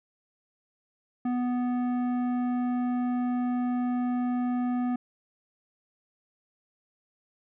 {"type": "tone with tanh clipping", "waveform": "sine", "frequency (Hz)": 246.9, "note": "B3", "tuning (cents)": 0, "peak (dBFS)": -27, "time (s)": [1.25, 4.96], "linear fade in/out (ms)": 5, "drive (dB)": 12, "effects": []}